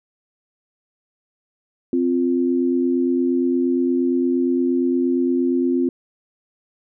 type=tone pair together; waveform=sine; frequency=260.6 / 349.2 Hz; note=C4 / F4; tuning=-7 / 0 cents; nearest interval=perfect fourth; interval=507 cents; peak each=-18 / -20 dBFS; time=1.93-5.89 s; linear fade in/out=2 ms; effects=none